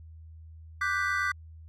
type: chord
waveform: triangle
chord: G major seventh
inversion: second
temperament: equal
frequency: 1174.7 / 1480 / 1568 / 1975.5 Hz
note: D6 / F#6 / G6 / B6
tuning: 0 / 0 / 0 / 0 cents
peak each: -30 dBFS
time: 0.81-1.32 s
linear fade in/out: 5 ms
effects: added 80 Hz sine -45 dBFS peak until 1.68 s